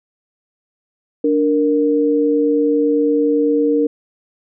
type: tone pair together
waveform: sine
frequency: 292.9 / 464.9 Hz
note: D4 / A#4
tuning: -5 / -5 cents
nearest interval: minor sixth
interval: 800 cents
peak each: -15 dBFS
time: 1.24-3.87 s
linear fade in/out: 5 ms
effects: none